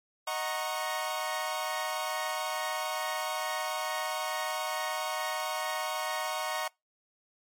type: chord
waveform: sawtooth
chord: D# minor seventh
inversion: none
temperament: equal with one note detuned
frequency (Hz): 622.3 / 740 / 932.3 / 1096.6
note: D#5 / F#5 / A#5 / C#6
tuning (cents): 0 / 0 / 0 / -19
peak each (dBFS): -33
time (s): 0.27-6.68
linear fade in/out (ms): 5
effects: noise-tail reverb RT60 0.2 s tail -25 dB re dry + MP3 64 kbps